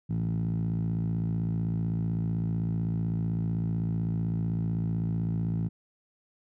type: tone with band-pass filter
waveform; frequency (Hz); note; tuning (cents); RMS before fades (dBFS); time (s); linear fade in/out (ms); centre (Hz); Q
10% pulse; 55.8; A1; +25; -29; 0.09-5.69; 20; 140; 6
effects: none